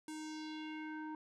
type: tone with low-pass filter sweep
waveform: square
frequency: 310 Hz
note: D#4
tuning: 6 cents flat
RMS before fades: -45 dBFS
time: 0.08-1.15 s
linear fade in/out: 2 ms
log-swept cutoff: 9500 to 1100 Hz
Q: 2.5
effects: none